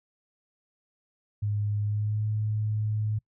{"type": "tone with pitch glide", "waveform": "sine", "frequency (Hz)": [103.83, 107.12], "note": ["G#2", "A2"], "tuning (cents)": [0, -46], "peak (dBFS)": -25, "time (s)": [1.42, 3.19], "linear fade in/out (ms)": 10, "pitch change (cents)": 54, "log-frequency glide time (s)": [1.82, 2.25], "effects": ["noise-tail reverb RT60 0.1 s tail -26 dB re dry"]}